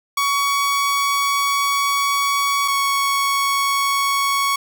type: tone pair in turn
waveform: sawtooth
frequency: 1124 / 1112.4 Hz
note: C#6 / C#6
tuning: +24 / +6 cents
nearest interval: unison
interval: 18 cents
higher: first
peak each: -13 dBFS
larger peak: neither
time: 0.17-2.68 / 2.68-4.56 s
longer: first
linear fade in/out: 5 ms
effects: none